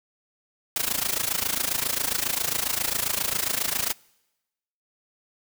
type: noise with amplitude modulation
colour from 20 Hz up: white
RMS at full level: -23 dBFS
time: 0.76-3.93 s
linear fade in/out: 2 ms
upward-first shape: sine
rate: 27.4 Hz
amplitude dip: 85%
effects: noise-tail reverb RT60 1.0 s tail -26 dB re dry